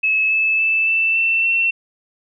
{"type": "tone with pitch steps", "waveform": "sine", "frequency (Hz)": [2590, 2613, 2635, 2658, 2681, 2705], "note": ["E7", "E7", "E7", "E7", "E7", "E7"], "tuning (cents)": [-31, -16, -1, 14, 29, 44], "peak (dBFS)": -14, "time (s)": [0.03, 1.71], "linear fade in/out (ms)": 10, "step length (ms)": 280, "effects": []}